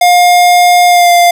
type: tone with pitch glide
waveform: square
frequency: 710 to 698.6 Hz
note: F5 to F5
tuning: +28 to 0 cents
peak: -4 dBFS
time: 0.01-1.31 s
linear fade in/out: 5 ms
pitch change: -28 cents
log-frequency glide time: 0.87-1.11 s
effects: none